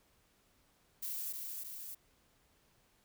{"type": "noise with echo", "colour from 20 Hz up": "violet", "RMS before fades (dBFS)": -40, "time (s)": [1.02, 1.33], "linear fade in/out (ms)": 10, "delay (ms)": 310, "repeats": 2, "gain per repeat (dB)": -3, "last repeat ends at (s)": 1.95, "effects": ["pink hiss -71 dBFS RMS until 3.04 s"]}